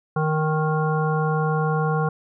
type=harmonic tone; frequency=155.56 Hz; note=D#3; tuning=in tune; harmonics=1 / 3 / 5 / 7 / 9; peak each=-21 / -26 / -28 / -29 / -31 dBFS; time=0.16-2.09 s; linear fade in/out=5 ms; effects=none